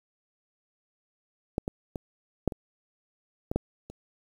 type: clicks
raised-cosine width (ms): 2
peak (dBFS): -13 / -17 / -20 / -9 / -23 / -16 / -11 / -29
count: 8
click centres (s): 1.581 / 1.679 / 1.958 / 2.477 / 2.522 / 3.515 / 3.56 / 3.9
effects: 8-bit